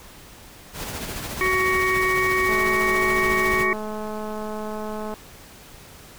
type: noise with tremolo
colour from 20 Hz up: pink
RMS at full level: -30 dBFS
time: 0.73-3.67 s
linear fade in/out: 50 ms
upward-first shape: sine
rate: 14 Hz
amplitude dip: 40%
type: harmonic tone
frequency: 373.5 Hz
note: F#4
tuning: 16 cents sharp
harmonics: 1 / 3 / 5 / 6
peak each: -24 / -24 / -24 / -24 dBFS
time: 1.41-3.73 s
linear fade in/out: 0 ms
type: click train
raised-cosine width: 1 ms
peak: -19 dBFS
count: 568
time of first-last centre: 2.49-5.14 s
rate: 214 Hz
effects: pink hiss -45 dBFS RMS until 6.18 s